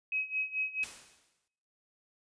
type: tone with tremolo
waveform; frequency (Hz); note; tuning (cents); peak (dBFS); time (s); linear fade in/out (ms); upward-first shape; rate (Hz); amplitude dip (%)
sine; 2546; D#7; +39; -28; 0.12-0.84; 2; sine; 4.6; 85
type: noise with exponential decay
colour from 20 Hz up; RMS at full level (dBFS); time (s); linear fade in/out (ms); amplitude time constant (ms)
white; -42; 0.83-1.48; 1; 140
effects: noise-tail reverb RT60 1.0 s tail -25 dB re dry + resampled to 22050 Hz